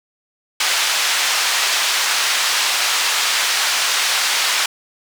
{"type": "band-pass noise", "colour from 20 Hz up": "white", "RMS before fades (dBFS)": -18, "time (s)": [0.6, 4.66], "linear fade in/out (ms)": 5, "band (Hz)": [920, 5200], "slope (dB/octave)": 12, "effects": []}